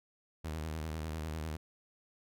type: tone with vibrato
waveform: sawtooth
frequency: 78.6 Hz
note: D#2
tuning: 18 cents sharp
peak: -33 dBFS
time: 0.44-1.57 s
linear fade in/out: 10 ms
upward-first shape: sine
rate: 10 Hz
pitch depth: 64 cents each way
effects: none